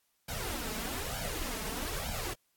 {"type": "noise with flanger", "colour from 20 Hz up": "pink", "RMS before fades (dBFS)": -37, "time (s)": [0.28, 2.34], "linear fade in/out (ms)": 10, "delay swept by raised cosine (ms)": [1.3, 4.7], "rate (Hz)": 1.1, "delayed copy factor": 0.95, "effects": ["white hiss -75 dBFS RMS until 2.56 s", "AAC 64 kbps"]}